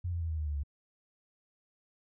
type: tone with pitch steps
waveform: sine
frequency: 88.4 / 85.24 / 82.19 / 79.26 / 76.43 / 73.69 / 71.06 Hz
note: F2 / F2 / E2 / D#2 / D#2 / D2 / C#2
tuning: +22 / -41 / -5 / +33 / -30 / +6 / +44 cents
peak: -31 dBFS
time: 0.04-0.635 s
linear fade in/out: 10 ms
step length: 85 ms
effects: none